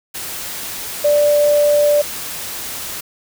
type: tone in noise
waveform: sine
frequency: 587.3 Hz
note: D5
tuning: in tune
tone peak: -10 dBFS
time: 1.04-2.02 s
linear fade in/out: 10 ms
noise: white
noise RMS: -27 dBFS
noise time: 0.14-3.01 s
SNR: +14 dB
effects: none